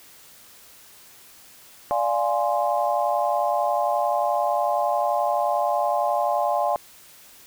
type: chord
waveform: sine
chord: D half-diminished seventh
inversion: none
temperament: equal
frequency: 587.3 / 698.5 / 830.6 / 1046.5 Hz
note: D5 / F5 / Ab5 / C6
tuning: 0 / 0 / 0 / 0 cents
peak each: -25 / -24 / -25 / -28 dBFS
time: 1.91-6.76 s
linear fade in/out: 0 ms
effects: white hiss -49 dBFS RMS until 7.46 s